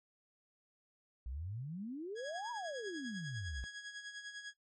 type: exponential two-way sweep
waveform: sine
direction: up then down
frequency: 57.3 to 987.8 to 57.3 Hz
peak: -40 dBFS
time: 1.26-3.64 s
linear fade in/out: 0 ms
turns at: 2.51 s
type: tone with tremolo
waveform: sawtooth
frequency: 1661.2 Hz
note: G#6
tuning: in tune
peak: -39 dBFS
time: 2.15-4.54 s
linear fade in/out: 50 ms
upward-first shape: sine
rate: 10 Hz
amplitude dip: 60%
effects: noise-tail reverb RT60 0.1 s tail -17 dB re dry + MP3 32 kbps